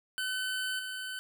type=tone with level steps; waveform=25% pulse; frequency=1517 Hz; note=F#6; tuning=43 cents sharp; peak=-28 / -33 dBFS; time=0.18-1.19 s; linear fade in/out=0 ms; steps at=0.79 s; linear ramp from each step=2 ms; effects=none